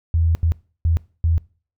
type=tone bursts at uneven times; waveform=sine; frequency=82.4 Hz; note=E2; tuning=in tune; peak=-14 dBFS; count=4; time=0.14-0.35 / 0.43-0.52 / 0.85-0.97 / 1.24-1.38 s; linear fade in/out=0 ms; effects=noise-tail reverb RT60 0.4 s tail -22 dB re dry